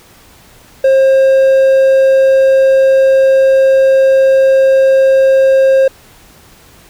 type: tone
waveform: triangle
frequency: 534 Hz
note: C5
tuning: 35 cents sharp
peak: -3 dBFS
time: 0.84-5.88 s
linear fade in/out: 5 ms
effects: pink hiss -42 dBFS RMS until 6.89 s